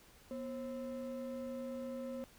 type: ring-modulated tone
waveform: triangle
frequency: 388.7 Hz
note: G4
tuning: 15 cents flat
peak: -35 dBFS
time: 0.31-2.24 s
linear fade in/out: 0 ms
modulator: 146 Hz
effects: pink hiss -62 dBFS RMS until 2.38 s